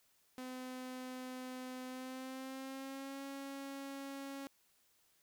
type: tone with pitch glide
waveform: sawtooth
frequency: 255.2 to 275.1 Hz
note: C4 to C#4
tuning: -43 to -13 cents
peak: -40 dBFS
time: 0.38-4.47 s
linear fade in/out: 0 ms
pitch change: +130 cents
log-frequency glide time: 1.86-3.24 s
effects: white hiss -73 dBFS RMS until 5.22 s